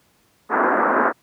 white band-pass noise, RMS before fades -18 dBFS, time 0.49-1.13 s, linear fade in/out 50 ms, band 220 to 1600 Hz, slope 48 dB/octave, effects pink hiss -60 dBFS RMS until 1.22 s + high-pass 80 Hz 12 dB/octave

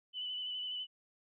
sine tone with vibrato, 2993 Hz, F#7, 19 cents sharp, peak -37 dBFS, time 0.13-0.87 s, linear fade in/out 50 ms, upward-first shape square, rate 12 Hz, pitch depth 19 cents each way, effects none

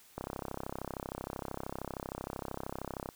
click train, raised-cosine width 1 ms, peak -23 dBFS, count 97, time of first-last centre 0.18-3.089 s, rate 33 Hz, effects white hiss -60 dBFS RMS until 3.15 s

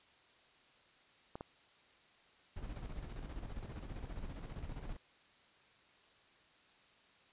clicks, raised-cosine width 1 ms, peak -30 dBFS, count 2, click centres 1.355 / 1.409 s
brown noise with tremolo, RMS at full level -43 dBFS, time 2.56-4.97 s, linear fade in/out 10 ms, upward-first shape square, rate 15 Hz, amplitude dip 50%
effects white hiss -66 dBFS RMS until 7.32 s + resampled to 8000 Hz

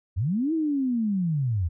sine linear two-way sweep, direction up then down, 77.1 to 329.6 to 77.1 Hz, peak -22 dBFS, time 0.16-1.69 s, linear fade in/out 20 ms, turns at 0.53 s, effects none

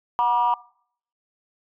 sine tone with amplitude modulation, 960 Hz, B5, 49 cents flat, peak -12 dBFS, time 0.19-0.54 s, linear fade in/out 0 ms, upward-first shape sine, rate 228 Hz, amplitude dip 90%, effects noise-tail reverb RT60 0.6 s tail -22 dB re dry + tanh soft clip ceiling -11 dBFS

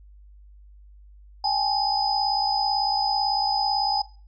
sine tone cluster, 796 / 854 / 5000 Hz, G5 / G#5 / D#8, +26 / +48 / +8 cents, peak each -24 / -26 / -25 dBFS, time 1.44-4.02 s, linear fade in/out 5 ms, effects noise-tail reverb RT60 0.4 s tail -19 dB re dry + added 50 Hz sine -46 dBFS peak until 4.27 s

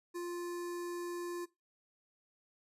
square tone with notch filter, 349.2 Hz, F4, in tune, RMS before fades -40 dBFS, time 0.14-1.46 s, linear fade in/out 20 ms, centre 3100 Hz, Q 1.3, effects noise-tail reverb RT60 0.2 s tail -18 dB re dry + resampled to 32000 Hz

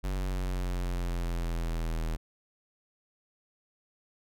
square exponential sweep, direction down, 47.45 to 40 Hz, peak -30 dBFS, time 0.03-2.17 s, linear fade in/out 20 ms, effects none

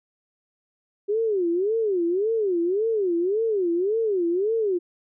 sine tone with vibrato, 392 Hz, G4, in tune, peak -20 dBFS, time 1.08-4.79 s, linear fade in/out 20 ms, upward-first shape sine, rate 1.8 Hz, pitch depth 260 cents each way, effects none

